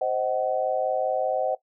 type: chord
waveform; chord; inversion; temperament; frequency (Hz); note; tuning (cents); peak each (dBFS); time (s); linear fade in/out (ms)
sine; C diminished; none; just; 523.3 / 627.9 / 753.5; C5 / Eb5 / Gb5; 0 / +16 / +31; -27; 0.01-1.55; 5
effects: noise-tail reverb RT60 0.1 s tail -17 dB re dry